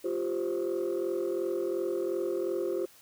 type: chord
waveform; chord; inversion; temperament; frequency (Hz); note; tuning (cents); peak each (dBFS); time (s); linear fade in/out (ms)
sine; F suspended second; none; equal; 349.2 / 392 / 523.3; F4 / G4 / C5; 0 / 0 / 0; -30 / -31 / -33; 0.04-2.86; 10
effects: tanh soft clip ceiling -24 dBFS + white hiss -57 dBFS RMS until 3.01 s